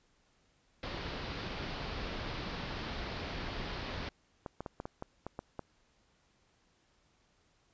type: low-pass noise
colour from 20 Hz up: pink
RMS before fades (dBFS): -40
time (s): 0.83-4.09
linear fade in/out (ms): 2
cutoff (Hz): 4900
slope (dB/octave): 48
type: clicks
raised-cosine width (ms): 1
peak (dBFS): -25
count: 9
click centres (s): 4.462 / 4.606 / 4.662 / 4.801 / 4.855 / 5.024 / 5.266 / 5.391 / 5.593
effects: pink hiss -71 dBFS RMS until 7.73 s + resampled to 16000 Hz